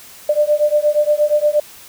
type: beating tone pair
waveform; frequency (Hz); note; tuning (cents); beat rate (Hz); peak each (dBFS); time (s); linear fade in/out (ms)
sine; 592 / 600.5; D5 / D5; +14 / +38; 8.5; -15; 0.29-1.6; 5
effects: white hiss -40 dBFS RMS until 1.88 s